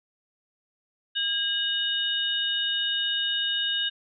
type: tone cluster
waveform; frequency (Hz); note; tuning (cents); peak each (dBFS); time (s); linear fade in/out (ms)
sine; 1620 / 2929 / 3688; G#6 / F#7 / A#7; -43 / -18 / -19; -32 / -27 / -28; 1.15-3.9; 20
effects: none